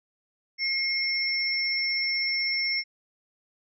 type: tone pair together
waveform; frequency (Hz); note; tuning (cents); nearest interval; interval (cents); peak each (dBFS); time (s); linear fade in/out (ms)
sine; 2146 / 5408; C7 / E8; +43 / +43; octave + major third; 1600; -27; 0.58-2.84; 50
effects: none